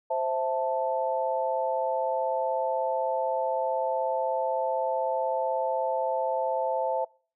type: chord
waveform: sine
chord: A minor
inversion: first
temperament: equal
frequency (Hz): 523.3 / 659.3 / 880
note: C5 / E5 / A5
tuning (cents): 0 / 0 / 0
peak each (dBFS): -29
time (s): 0.1-7.05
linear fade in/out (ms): 10
effects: noise-tail reverb RT60 0.4 s tail -24 dB re dry